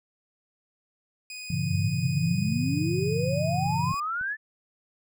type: tone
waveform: 20% pulse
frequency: 2489 Hz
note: D#7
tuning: in tune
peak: -32 dBFS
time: 1.3-4 s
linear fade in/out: 2 ms
type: chord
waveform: sine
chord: G diminished seventh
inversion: none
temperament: just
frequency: 98 / 117.6 / 141.12 / 169.34 Hz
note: G2 / Bb2 / Db3 / Fb3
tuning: 0 / +16 / +31 / +47 cents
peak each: -33 / -33 / -29 / -29 dBFS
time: 1.5-3.92 s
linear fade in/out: 5 ms
type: exponential sweep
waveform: sine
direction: up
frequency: 87 to 1786 Hz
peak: -27 dBFS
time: 1.69-4.37 s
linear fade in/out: 50 ms
type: clicks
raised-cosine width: 5 ms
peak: -33 / -28 / -37 dBFS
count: 3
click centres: 3.668 / 3.941 / 4.212 s
effects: none